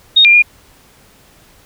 sine tone with pitch steps, 3717 / 2399 / 2426 Hz, A#7 / D7 / D#7, -6 / +36 / -44 cents, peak -4 dBFS, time 0.16-0.424 s, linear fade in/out 10 ms, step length 88 ms, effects pink hiss -47 dBFS RMS until 1.65 s

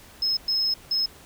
sine tone bursts at uneven times, 5170 Hz, E8, 34 cents flat, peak -19 dBFS, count 3, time 0.22-0.37 / 0.48-0.74 / 0.91-1.06 s, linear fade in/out 5 ms, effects tanh soft clip ceiling -19 dBFS + pink hiss -49 dBFS RMS until 1.25 s

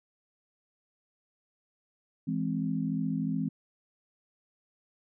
sine chord, E augmented, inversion none, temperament equal, 164.81 / 207.7 / 261.6 Hz, E3 / G#3 / B#3, 0 / 0 / 0 cents, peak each -32 / -33 / -32 dBFS, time 2.27-3.49 s, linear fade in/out 10 ms, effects none

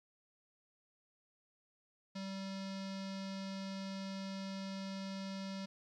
square tone with low-pass filter, 193.6 Hz, G3, 21 cents flat, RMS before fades -43 dBFS, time 2.15-5.66 s, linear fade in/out 10 ms, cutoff 4900 Hz, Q 3, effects 13-bit

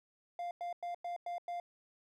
triangle tone bursts, 698.5 Hz, F5, in tune, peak -35 dBFS, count 6, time 0.39-1.6 s, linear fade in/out 2 ms, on 120 ms, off 98 ms, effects none

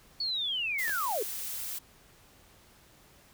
sine linear sweep, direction down, 4481 to 375.3 Hz, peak -29 dBFS, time 0.2-1.23 s, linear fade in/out 5 ms
blue noise, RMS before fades -37 dBFS, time 0.78-1.79 s, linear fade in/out 10 ms
clicks, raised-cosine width 0.2 ms, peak -22 dBFS, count 2, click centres 0.88 / 0.895 s
effects pink hiss -59 dBFS RMS until 3.33 s

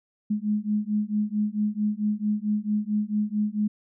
sine beating tone pair, 208.1 / 212.6 Hz, G#3 / G#3, +4 / +41 cents, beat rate 4.5 Hz, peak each -26 dBFS, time 0.3-3.68 s, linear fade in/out 10 ms, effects none

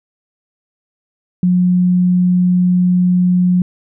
sine tone, 180 Hz, F#3, 47 cents flat, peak -9 dBFS, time 1.43-3.62 s, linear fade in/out 2 ms, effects none

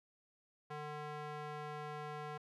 square tone with band-pass filter, 150 Hz, D3, 37 cents sharp, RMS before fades -45 dBFS, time 0.7-2.38 s, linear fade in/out 10 ms, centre 980 Hz, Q 0.91, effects none

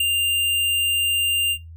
square tone with ADSR envelope, 2794 Hz, F7, in tune, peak -16 dBFS, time 0-1.58 s, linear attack 6 ms, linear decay 15 ms, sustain -3 dB, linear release 68 ms, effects noise-tail reverb RT60 0.2 s tail -19 dB re dry + added 82 Hz sine -37 dBFS peak until 1.76 s

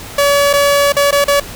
sawtooth tone with dropouts, 569 Hz, C#5, 45 cents sharp, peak -5 dBFS, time 0.18-1.4 s, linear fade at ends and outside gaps 5 ms, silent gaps 0.531-0.535 / 0.923-0.965 / 1.11-1.125 / 1.243-1.28 s, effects pink hiss -30 dBFS RMS until 1.55 s

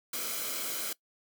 white noise with comb filter, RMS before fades -35 dBFS, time 0.13-0.93 s, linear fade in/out 5 ms, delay 1.1 ms, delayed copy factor -0.6, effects noise-tail reverb RT60 0.1 s tail -21 dB re dry + high-pass 200 Hz 12 dB/octave

